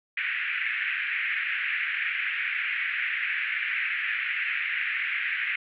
white band-pass noise, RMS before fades -29 dBFS, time 0.17-5.56 s, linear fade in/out 5 ms, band 1600 to 2500 Hz, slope 48 dB/octave, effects none

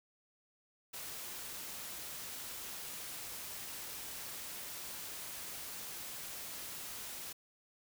white noise, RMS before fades -45 dBFS, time 0.93-7.33 s, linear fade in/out 10 ms, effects none

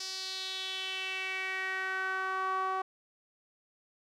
sawtooth tone with band-pass filter sweep, 378.7 Hz, F#4, 40 cents sharp, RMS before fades -35 dBFS, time 0-2.82 s, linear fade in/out 5 ms, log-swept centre 5100 to 970 Hz, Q 4, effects none

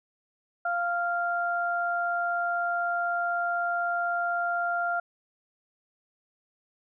sine tone pair together, 696 / 1392 Hz, F5 / F6, -6 / -6 cents, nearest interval octave, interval 1200 cents, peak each -28 dBFS, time 0.65-5 s, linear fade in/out 5 ms, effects none

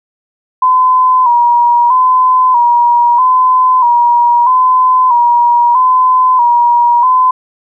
sine tone with vibrato, 986 Hz, B5, 3 cents flat, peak -5 dBFS, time 0.62-7.31 s, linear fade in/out 5 ms, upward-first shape square, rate 0.78 Hz, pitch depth 56 cents each way, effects none

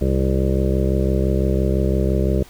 harmonic tone, 65.9 Hz, C2, 13 cents sharp, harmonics 1 / 2 / 3 / 5 / 6 / 7 / 8 / 9, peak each -19 / -23 / -23 / -26 / -25 / -29 / -31 / -29 dBFS, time 0.01-2.43 s, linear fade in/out 5 ms, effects pink hiss -46 dBFS RMS until 2.49 s

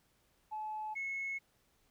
sine tone pair in turn, 860 / 2186 Hz, A5 / C#7, -40 / -25 cents, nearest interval octave + major third, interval 1615 cents, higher second, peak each -37 / -35 dBFS, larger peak second, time 0.51-0.95 / 0.95-1.39 s, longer neither, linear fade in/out 20 ms, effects tanh soft clip ceiling -32 dBFS + pink hiss -73 dBFS RMS until 1.9 s

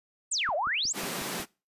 sine exponential two-way sweep, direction down then up, 8870 to 562 to 8180 Hz, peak -26 dBFS, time 0.31-0.93 s, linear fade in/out 10 ms, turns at 0.55 s
click train, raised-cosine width 3 ms, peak -33 dBFS, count 6, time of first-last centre 0.49-1.399 s, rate 5.5 Hz
pink high-pass noise, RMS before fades -34 dBFS, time 0.93-1.46 s, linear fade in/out 50 ms, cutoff 150 Hz, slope 48 dB/octave
effects noise-tail reverb RT60 0.3 s tail -23 dB re dry + resampled to 32000 Hz

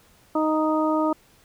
harmonic tone, 311.1 Hz, D#4, in tune, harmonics 1 / 2 / 3 / 4, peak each -22 / -25 / -27 / -28 dBFS, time 0.35-1.13 s, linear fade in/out 5 ms, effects pink hiss -57 dBFS RMS until 1.44 s

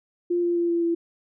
sine tone with pitch steps, 349.2 / 346.2 / 343.2 / 340.2 / 337.3 Hz, F4 / F4 / F4 / F4 / E4, 0 / -15 / -30 / -45 / +40 cents, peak -20 dBFS, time 0.3-0.95 s, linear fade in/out 10 ms, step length 130 ms, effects none

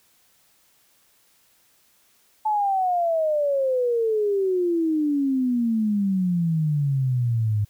sine exponential sweep, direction down, 871 to 102.2 Hz, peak -19 dBFS, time 2.45-7.65 s, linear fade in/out 10 ms, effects white hiss -61 dBFS RMS until 7.69 s

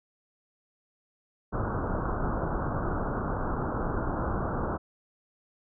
pink low-pass noise, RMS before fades -30 dBFS, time 1.52-4.78 s, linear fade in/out 20 ms, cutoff 1500 Hz, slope 96 dB/octave, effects none

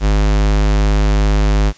square tone, 51.3 Hz, G#1, 21 cents flat, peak -11 dBFS, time 0-1.73 s, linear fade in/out 50 ms, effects white hiss -44 dBFS RMS until 1.77 s + resampled to 16000 Hz

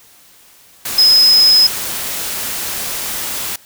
sine tone in noise, 5090 Hz, D#8, 39 cents sharp, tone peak -6 dBFS, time 0.98-1.67 s, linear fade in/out 5 ms, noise white, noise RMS -22 dBFS, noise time 0.85-3.56 s, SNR +13 dB, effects white hiss -46 dBFS RMS until 3.65 s

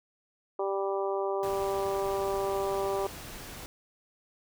harmonic tone, 196 Hz, G3, in tune, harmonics 2 / 3 / 4 / 5 / 6, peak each -30 / -34 / -36 / -38 / -40 dBFS, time 0.59-3.07 s, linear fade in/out 5 ms
pink noise, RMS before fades -43 dBFS, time 1.43-3.66 s, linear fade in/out 0 ms
effects none

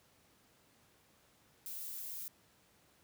violet noise, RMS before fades -44 dBFS, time 1.66-2.28 s, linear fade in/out 0 ms, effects pink hiss -68 dBFS RMS until 3.03 s + high-pass 80 Hz 12 dB/octave

